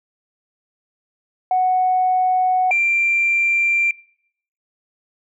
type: tone pair in turn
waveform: sine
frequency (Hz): 740 / 2365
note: F#5 / D7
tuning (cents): 0 / +12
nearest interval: octave + minor sixth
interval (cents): 2012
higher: second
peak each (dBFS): -13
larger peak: neither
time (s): 1.51-2.71 / 2.71-3.91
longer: neither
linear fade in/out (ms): 2
effects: noise-tail reverb RT60 0.7 s tail -25 dB re dry + tanh soft clip ceiling -9 dBFS